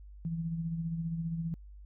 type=tone with tremolo; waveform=sine; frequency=165.1 Hz; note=E3; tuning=3 cents sharp; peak=-30 dBFS; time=0.25-1.54 s; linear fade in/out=0 ms; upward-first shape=sine; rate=15 Hz; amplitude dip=45%; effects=added 50 Hz sine -47 dBFS peak until 1.85 s